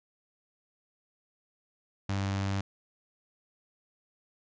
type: tone with notch filter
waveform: sawtooth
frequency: 98 Hz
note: G2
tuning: in tune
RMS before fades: -31 dBFS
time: 2.09-2.61 s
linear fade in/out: 5 ms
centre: 430 Hz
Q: 2
effects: resampled to 16000 Hz